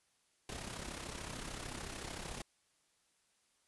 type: noise with amplitude modulation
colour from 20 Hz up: pink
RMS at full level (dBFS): -42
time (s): 0.49-2.42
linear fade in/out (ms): 2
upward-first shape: sine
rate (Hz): 33.5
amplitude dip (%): 60
effects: white hiss -75 dBFS RMS until 3.67 s + resampled to 24000 Hz